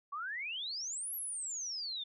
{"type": "exponential two-way sweep", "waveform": "sine", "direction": "up then down", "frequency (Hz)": [1097, 11840, 3511], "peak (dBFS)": -37, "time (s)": [0.12, 2.04], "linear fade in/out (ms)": 10, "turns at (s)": 1.15, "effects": []}